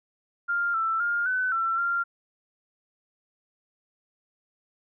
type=tone with pitch steps; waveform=sine; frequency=1399 / 1330 / 1410 / 1508 / 1345 / 1388 Hz; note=F6 / E6 / F6 / F#6 / E6 / F6; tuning=+3 / +15 / +16 / +32 / +34 / -11 cents; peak=-23 dBFS; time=0.48-2.04 s; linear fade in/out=20 ms; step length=260 ms; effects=none